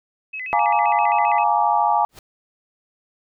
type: tone with vibrato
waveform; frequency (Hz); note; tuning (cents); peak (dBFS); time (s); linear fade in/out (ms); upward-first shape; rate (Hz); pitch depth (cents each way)
sine; 2277; C#7; +46; -27; 0.33-1.44; 10; square; 7.6; 210
type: chord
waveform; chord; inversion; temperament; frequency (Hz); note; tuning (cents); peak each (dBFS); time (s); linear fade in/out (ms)
sine; Bb dominant seventh; second; just; 699.2 / 839.1 / 932.3 / 1165.4; F5 / Ab5 / Bb5 / D6; +2 / +18 / 0 / -14; -22 / -18 / -21 / -24; 0.53-2.05; 0
type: noise with exponential growth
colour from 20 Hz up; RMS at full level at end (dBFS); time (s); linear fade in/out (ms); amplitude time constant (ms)
pink; -37; 2.09-2.19; 2; 21
effects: none